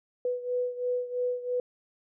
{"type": "beating tone pair", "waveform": "sine", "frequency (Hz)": [493.9, 496.9], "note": ["B4", "B4"], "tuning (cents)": [0, 11], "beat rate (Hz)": 3, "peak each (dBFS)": [-29, -33], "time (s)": [0.25, 1.6], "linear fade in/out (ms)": 2, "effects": []}